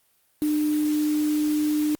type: tone in noise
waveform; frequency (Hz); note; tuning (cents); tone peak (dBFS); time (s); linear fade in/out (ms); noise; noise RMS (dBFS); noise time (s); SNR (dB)
sine; 301.4; D4; +45; -20; 0.42-1.95; 0; white; -38; 0.42-1.95; +15
effects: white hiss -65 dBFS RMS until 1.99 s + Opus 32 kbps